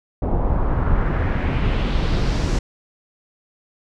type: noise with low-pass filter sweep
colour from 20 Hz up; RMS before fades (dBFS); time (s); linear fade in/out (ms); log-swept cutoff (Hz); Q
brown; -19; 0.22-2.59; 5; 720 to 6700; 1.8
effects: none